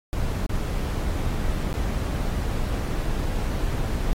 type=noise with dropouts; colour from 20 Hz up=brown; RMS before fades=-25 dBFS; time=0.13-4.13 s; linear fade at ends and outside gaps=0 ms; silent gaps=0.462-0.495 / 1.728-1.741 s; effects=AAC 48 kbps